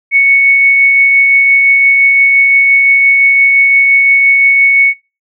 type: tone with tremolo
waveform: sine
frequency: 2217 Hz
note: C#7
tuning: in tune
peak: -3 dBFS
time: 0.11-4.94 s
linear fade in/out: 50 ms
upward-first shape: triangle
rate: 5.8 Hz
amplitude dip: 25%
effects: noise-tail reverb RT60 0.3 s tail -25 dB re dry